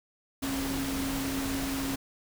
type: tone in noise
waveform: sine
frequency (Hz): 271.4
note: C#4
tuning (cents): -36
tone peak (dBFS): -31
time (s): 0.42-1.96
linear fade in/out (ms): 10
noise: pink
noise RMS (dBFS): -35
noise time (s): 0.42-1.96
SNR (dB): +1
effects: none